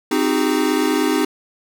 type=chord; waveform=square; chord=Ab dominant seventh; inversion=first; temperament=equal with one note detuned; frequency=261.6 / 311.1 / 370 / 406.3 Hz; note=C4 / Eb4 / Gb4 / Ab4; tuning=0 / 0 / 0 / -38 cents; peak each=-22 / -20 / -25 / -23 dBFS; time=0.11-1.25 s; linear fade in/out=5 ms; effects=none